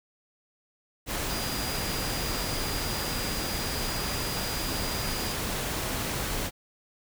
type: tone in noise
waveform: sine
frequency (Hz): 4869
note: D#8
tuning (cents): -38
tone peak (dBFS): -37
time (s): 1.27-5.37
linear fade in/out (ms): 50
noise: pink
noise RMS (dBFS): -31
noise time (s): 1.06-6.51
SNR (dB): -9
effects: none

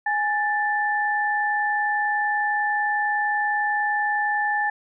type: tone pair together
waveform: sine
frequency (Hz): 832 / 1762.9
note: G#5 / A6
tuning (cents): +3 / +3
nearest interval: octave + minor second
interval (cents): 1300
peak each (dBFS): -23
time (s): 0.06-4.7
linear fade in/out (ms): 5
effects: none

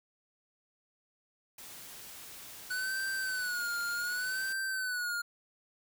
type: noise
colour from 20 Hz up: white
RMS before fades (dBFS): -48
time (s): 1.58-4.53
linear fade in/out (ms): 5
type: tone with vibrato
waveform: square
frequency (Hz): 1482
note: F#6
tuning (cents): +2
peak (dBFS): -33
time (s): 2.7-5.22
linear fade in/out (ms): 10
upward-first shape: sine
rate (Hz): 0.67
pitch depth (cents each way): 93
effects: none

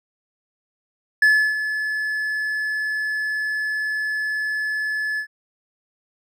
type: tone with ADSR envelope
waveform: triangle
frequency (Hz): 1721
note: A6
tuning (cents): -39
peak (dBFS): -9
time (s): 1.22-5.27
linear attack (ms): 4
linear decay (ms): 320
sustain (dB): -11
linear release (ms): 85
effects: none

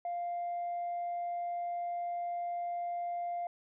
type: tone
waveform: sine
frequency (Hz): 698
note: F5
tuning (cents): -1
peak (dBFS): -32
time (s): 0.05-3.47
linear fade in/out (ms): 2
effects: tanh soft clip ceiling -31 dBFS

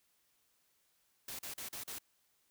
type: noise bursts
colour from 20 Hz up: white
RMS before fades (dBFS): -44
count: 5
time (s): 1.28-1.986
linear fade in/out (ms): 5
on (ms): 110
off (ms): 39
effects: white hiss -75 dBFS RMS until 2.5 s

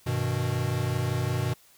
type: chord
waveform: square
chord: G augmented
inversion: none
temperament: equal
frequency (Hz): 98 / 123.47 / 155.56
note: G2 / B2 / D#3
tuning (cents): 0 / 0 / 0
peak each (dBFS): -32 / -28 / -34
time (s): 0.06-1.54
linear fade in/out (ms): 10
effects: white hiss -58 dBFS RMS until 1.77 s

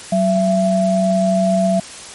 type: tone pair together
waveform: sine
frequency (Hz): 188.01 / 670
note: F#3 / E5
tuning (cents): +28 / +28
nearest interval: octave + minor seventh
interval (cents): 2200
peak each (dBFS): -15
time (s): 0.12-1.8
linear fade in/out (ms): 5
effects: white hiss -34 dBFS RMS until 2.14 s + MP3 48 kbps

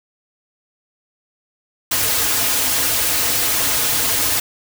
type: noise with comb filter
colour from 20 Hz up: white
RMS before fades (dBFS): -18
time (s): 1.91-4.4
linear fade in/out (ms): 5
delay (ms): 5.2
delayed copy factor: -0.95
effects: none

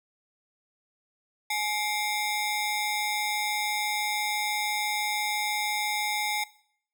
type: ring-modulated tone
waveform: sawtooth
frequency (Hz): 1480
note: F#6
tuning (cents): 0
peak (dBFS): -20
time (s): 1.5-6.44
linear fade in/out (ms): 5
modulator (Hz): 637
effects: noise-tail reverb RT60 0.6 s tail -19 dB re dry

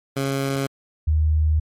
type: tone pair in turn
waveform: 15% pulse / sine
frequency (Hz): 137 / 77.51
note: C#3 / D#2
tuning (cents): -20 / -6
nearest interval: minor seventh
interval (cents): 986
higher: first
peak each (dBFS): -15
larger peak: neither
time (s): 0.16-0.67 / 1.07-1.6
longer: second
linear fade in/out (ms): 10
effects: MP3 64 kbps

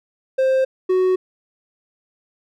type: tone pair in turn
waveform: triangle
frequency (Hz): 526 / 370.9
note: C5 / F#4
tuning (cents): +9 / +4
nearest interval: tritone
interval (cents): 605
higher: first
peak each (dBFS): -12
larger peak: neither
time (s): 0.38-0.65 / 0.89-1.16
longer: neither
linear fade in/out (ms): 10
effects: none

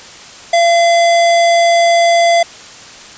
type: tone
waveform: square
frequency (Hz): 682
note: F5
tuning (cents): -41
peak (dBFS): -8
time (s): 0.53-2.43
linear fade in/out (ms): 5
effects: white hiss -34 dBFS RMS until 3.17 s + resampled to 16000 Hz

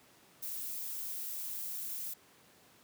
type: noise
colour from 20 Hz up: violet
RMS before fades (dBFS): -40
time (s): 0.42-2.14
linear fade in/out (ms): 10
effects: pink hiss -62 dBFS RMS until 2.83 s + high-pass 150 Hz 12 dB/octave

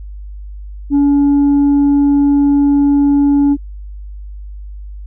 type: tone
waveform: sine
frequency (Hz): 284.4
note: C#4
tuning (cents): +45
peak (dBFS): -5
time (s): 0.9-3.57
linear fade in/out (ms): 50
effects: tanh soft clip ceiling -7 dBFS + added 50 Hz sine -26 dBFS peak until 5.06 s

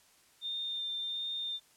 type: tone with vibrato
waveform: sine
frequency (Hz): 3614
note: A7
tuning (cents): +46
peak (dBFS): -34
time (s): 0.41-1.6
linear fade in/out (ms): 50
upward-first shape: sine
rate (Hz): 1.4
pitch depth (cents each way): 12
effects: white hiss -64 dBFS RMS until 1.76 s + low-pass 11000 Hz 12 dB/octave

